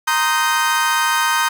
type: chord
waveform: 35% pulse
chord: C minor seventh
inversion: third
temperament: equal with one note detuned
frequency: 932.3 / 1046.5 / 1244.5 / 1550.9 Hz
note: Bb5 / C6 / Eb6 / G6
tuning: 0 / 0 / 0 / -19 cents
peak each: -18 / -23 / -19 / -18 dBFS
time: 0.07-1.49 s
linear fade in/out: 10 ms
effects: none